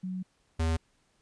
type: tone pair in turn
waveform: sine / square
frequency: 185 / 81.23 Hz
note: F#3 / E2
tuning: 0 / -25 cents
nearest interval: octave + major second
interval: 1425 cents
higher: first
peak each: -32 / -26 dBFS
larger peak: second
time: 0.03-0.23 / 0.59-0.77 s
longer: first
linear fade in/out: 10 ms
effects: pink hiss -70 dBFS RMS until 1.21 s + resampled to 22050 Hz